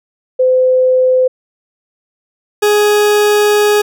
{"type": "tone pair in turn", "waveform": ["sine", "40% pulse"], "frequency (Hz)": [512, 416.8], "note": ["C5", "G#4"], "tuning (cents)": [-38, 6], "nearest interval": "major third", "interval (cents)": 356, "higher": "first", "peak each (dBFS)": -7, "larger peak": "neither", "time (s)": [[0.39, 1.28], [2.62, 3.82]], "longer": "second", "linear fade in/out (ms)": 10, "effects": []}